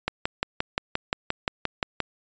click train, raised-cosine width 0.3 ms, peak -8 dBFS, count 12, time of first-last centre 0.08-2.003 s, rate 5.72 Hz, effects resampled to 16000 Hz

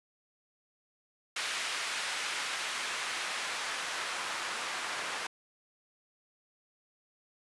white noise with band-pass filter sweep, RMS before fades -36 dBFS, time 1.36-5.27 s, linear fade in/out 5 ms, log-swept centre 2000 to 1200 Hz, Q 0.82, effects resampled to 24000 Hz

